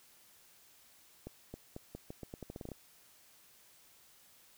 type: accelerating click train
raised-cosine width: 2 ms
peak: -30 dBFS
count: 14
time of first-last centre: 1.27-2.717 s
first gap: 270 ms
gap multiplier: 0.83
effects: white hiss -63 dBFS RMS until 4.57 s